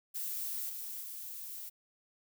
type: noise with level steps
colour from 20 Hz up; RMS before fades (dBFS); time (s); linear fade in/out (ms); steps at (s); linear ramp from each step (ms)
violet; -38 / -42 / -44; 0.14-1.7; 20; 0.69 / 1.01; 5
effects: none